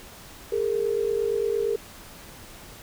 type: tone pair together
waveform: sine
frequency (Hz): 409.4 / 458.1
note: G#4 / A#4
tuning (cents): -25 / -30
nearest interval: major second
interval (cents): 195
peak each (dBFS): -25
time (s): 0.52-1.76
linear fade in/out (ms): 5
effects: pink hiss -45 dBFS RMS until 2.82 s